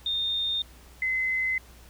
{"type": "tone pair in turn", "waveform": "sine", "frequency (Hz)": [3648, 2047], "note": ["A#7", "C7"], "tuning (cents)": [-38, -38], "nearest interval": "minor seventh", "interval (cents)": 1000, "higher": "first", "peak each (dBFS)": [-25, -24], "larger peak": "second", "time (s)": [[0.06, 0.62], [1.02, 1.58]], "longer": "neither", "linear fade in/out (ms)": 2, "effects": ["added 60 Hz sine -50 dBFS peak until 1.89 s", "pink hiss -54 dBFS RMS until 1.89 s"]}